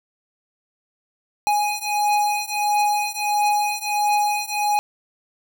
square beating tone pair, 830.6 / 832.1 Hz, G#5 / G#5, 0 / +3 cents, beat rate 1.5 Hz, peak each -22 / -23 dBFS, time 1.47-4.79 s, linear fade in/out 0 ms, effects none

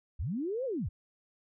sine linear two-way sweep, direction up then down, 50.5 to 550 to 50.5 Hz, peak -31 dBFS, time 0.19-0.89 s, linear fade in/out 10 ms, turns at 0.65 s, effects none

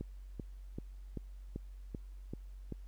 click train, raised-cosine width 3 ms, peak -27 dBFS, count 8, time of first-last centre 0.01-2.723 s, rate 2.58 Hz, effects added 47 Hz sine -46 dBFS peak until 2.87 s + pink hiss -72 dBFS RMS until 2.87 s

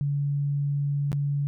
sine tone with dropouts, 142.7 Hz, D3, 49 cents flat, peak -23 dBFS, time 0.01-1.47 s, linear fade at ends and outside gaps 0 ms, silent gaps 1.118-1.129 s, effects none

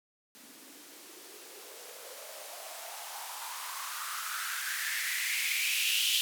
violet noise with band-pass filter sweep, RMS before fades -36 dBFS, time 0.35-6.21 s, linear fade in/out 0 ms, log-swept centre 240 to 3100 Hz, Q 5.2, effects none

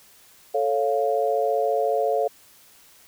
sine chord, A augmented, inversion none, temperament equal, 440 / 554.4 / 698.5 Hz, A4 / C#5 / E#5, 0 / 0 / 0 cents, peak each -24 dBFS, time 0.54-2.28 s, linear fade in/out 10 ms, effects white hiss -53 dBFS RMS until 3.07 s

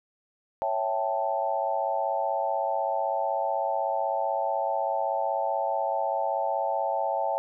sine chord, A dominant seventh, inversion first, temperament equal, 554.4 / 659.3 / 784 / 880 Hz, C#5 / E5 / G5 / A5, 0 / 0 / 0 / 0 cents, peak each -31 / -30 / -30 / -30 dBFS, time 0.62-7.38 s, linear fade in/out 0 ms, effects none

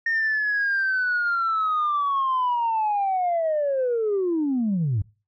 sine linear sweep, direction down, 1838 to 92.5 Hz, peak -19 dBFS, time 0.06-5.02 s, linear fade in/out 5 ms, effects noise-tail reverb RT60 0.3 s tail -21 dB re dry + tanh soft clip ceiling -17 dBFS

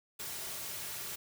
white noise with comb filter, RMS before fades -41 dBFS, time 0.19-1.16 s, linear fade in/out 10 ms, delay 3.9 ms, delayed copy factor -0.5, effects none

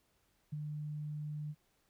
sine tone with ADSR envelope, 150 Hz, D3, 37 cents sharp, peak -35 dBFS, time 0.52-1.55 s, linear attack 12 ms, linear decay 22 ms, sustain -3 dB, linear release 48 ms, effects pink hiss -75 dBFS RMS until 1.89 s

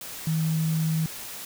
sine tone in noise, 159.5 Hz, D#3, 43 cents sharp, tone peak -22 dBFS, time 0.27-1.06 s, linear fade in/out 2 ms, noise white, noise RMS -38 dBFS, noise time 0.01-1.45 s, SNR +13 dB, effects none

